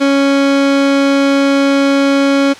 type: tone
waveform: 30% pulse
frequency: 277.2 Hz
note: C#4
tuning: in tune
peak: -6 dBFS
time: 0-2.54 s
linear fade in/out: 20 ms
effects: white hiss -33 dBFS RMS until 2.59 s + low-pass 5000 Hz 12 dB/octave